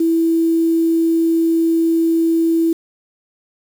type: tone with quantisation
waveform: sine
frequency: 329.6 Hz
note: E4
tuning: in tune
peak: -12 dBFS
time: 0-2.73 s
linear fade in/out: 5 ms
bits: 6
effects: none

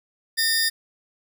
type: tone pair together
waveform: sawtooth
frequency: 1821 / 4895 Hz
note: A#6 / D#8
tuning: -41 / -29 cents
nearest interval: octave + perfect fourth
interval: 1712 cents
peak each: -19 dBFS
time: 0.37-0.7 s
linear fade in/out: 20 ms
effects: none

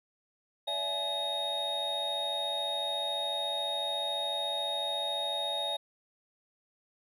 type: tone cluster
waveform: triangle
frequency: 574 / 668 / 847 / 3728 Hz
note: D5 / E5 / G#5 / A#7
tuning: -40 / +23 / +34 / -1 cents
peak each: -37 / -37 / -37 / -31 dBFS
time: 0.67-5.77 s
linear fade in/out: 10 ms
effects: none

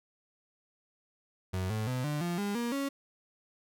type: tone with pitch steps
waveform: 35% pulse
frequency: 93 / 108.7 / 127.04 / 148.48 / 173.54 / 202.8 / 237.1 / 277.1 Hz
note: F#2 / A2 / B2 / D3 / F3 / G#3 / A#3 / C#4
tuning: +9 / -21 / +49 / +19 / -11 / -41 / +30 / -1 cents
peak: -29 dBFS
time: 1.53-2.89 s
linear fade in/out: 10 ms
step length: 170 ms
effects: none

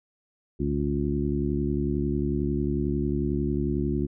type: harmonic tone with a mistuned harmonic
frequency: 71.1 Hz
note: C#2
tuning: 45 cents sharp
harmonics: 1 / 2 / 3 / 4 / 5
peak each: -30 / -30 / -30 / -30 / -30 dBFS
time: 0.59-4.07 s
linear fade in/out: 20 ms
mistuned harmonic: 1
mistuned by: -110 cents
effects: none

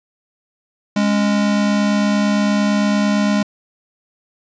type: tone pair together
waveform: square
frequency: 206.2 / 275 Hz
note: G#3 / C#4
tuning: -12 / -14 cents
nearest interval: perfect fourth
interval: 498 cents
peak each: -15 / -23 dBFS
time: 0.96-3.43 s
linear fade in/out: 5 ms
effects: resampled to 16000 Hz + 8-bit

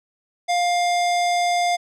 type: tone with low-pass filter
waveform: square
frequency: 704 Hz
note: F5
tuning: 14 cents sharp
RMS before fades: -20 dBFS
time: 0.48-1.77 s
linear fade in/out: 20 ms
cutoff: 7100 Hz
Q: 1.1
effects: none

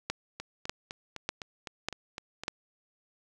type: two click trains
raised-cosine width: 0.2 ms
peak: -13 / -21 dBFS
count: 5 / 9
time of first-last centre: 0.1-2.481 / 0.4-2.436 s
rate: 1.68 / 3.93 Hz
effects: none

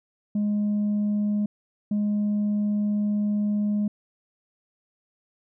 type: tone pair in turn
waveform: sine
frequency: 207.7 / 207.7 Hz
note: G#3 / G#3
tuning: 0 / 0 cents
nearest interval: unison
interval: 0 cents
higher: neither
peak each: -19 dBFS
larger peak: neither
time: 0.35-1.46 / 1.91-3.88 s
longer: second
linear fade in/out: 5 ms
effects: tanh soft clip ceiling -20 dBFS

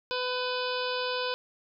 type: harmonic tone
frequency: 501 Hz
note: B4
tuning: 25 cents sharp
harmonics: 1 / 2 / 3 / 5 / 6 / 7 / 8 / 9 / 10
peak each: -32 / -35 / -37 / -39 / -40 / -40 / -41 / -42 / -42 dBFS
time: 0.11-1.34 s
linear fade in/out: 0 ms
effects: none

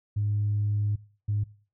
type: tone pair in turn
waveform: sine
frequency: 103.83 / 103.83 Hz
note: G#2 / G#2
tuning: 0 / 0 cents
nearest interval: unison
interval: 0 cents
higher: neither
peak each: -23 dBFS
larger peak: neither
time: 0.16-0.96 / 1.28-1.44 s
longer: first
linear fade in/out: 10 ms
effects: noise-tail reverb RT60 0.4 s tail -19 dB re dry + tanh soft clip ceiling -19 dBFS

